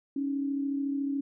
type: tone pair together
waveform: sine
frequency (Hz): 277.2 / 311.1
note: C#4 / D#4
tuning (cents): 0 / 0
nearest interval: major second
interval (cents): 200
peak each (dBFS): -28 / -38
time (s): 0.16-1.21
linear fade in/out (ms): 5
effects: none